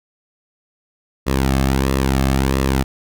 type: tone with flanger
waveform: sawtooth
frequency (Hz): 66.8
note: C2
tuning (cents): +36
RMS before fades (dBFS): -17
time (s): 1.26-2.84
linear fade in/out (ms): 20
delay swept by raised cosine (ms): 1.3 to 2.11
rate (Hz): 1.5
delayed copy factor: -0.55
effects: none